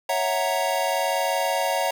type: chord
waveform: square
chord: F# dominant seventh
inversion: second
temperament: equal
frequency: 554.4 / 659.3 / 740 / 932.3 Hz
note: C#5 / E5 / F#5 / A#5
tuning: 0 / 0 / 0 / 0 cents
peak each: -28 dBFS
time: 0.09-1.91 s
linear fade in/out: 5 ms
effects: none